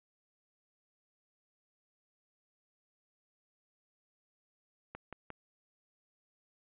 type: click train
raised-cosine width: 0.5 ms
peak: -28 dBFS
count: 3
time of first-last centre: 4.95-5.303 s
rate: 5.66 Hz
effects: resampled to 8000 Hz